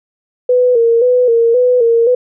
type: tone with vibrato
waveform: sine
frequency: 480 Hz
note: B4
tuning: 49 cents flat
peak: -7 dBFS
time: 0.49-2.15 s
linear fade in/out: 5 ms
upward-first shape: square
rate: 1.9 Hz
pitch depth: 63 cents each way
effects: none